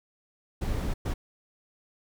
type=noise bursts at uneven times; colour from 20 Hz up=brown; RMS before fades=-29 dBFS; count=2; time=0.61-0.94 / 1.05-1.14 s; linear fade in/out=10 ms; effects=none